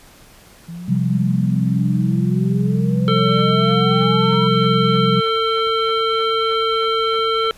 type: exponential sweep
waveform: sine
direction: up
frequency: 165.2 to 987.8 Hz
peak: -28 dBFS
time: 0.68-4.48 s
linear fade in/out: 10 ms
type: chord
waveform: sine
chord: C suspended fourth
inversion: none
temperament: equal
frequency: 130.81 / 174.61 / 196 Hz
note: C3 / F3 / G3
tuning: 0 / 0 / 0 cents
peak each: -19 dBFS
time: 0.88-5.21 s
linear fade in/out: 10 ms
type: harmonic tone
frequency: 448.4 Hz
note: A4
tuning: 33 cents sharp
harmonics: 1 / 3 / 5 / 7 / 9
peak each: -19 / -19 / -31 / -24 / -31 dBFS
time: 3.08-7.51 s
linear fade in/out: 0 ms
type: clicks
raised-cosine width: 2 ms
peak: -29 dBFS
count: 5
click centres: 3.952 / 4.916 / 5.364 / 5.671 / 7.192 s
effects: pink hiss -46 dBFS RMS until 7.57 s + resampled to 32000 Hz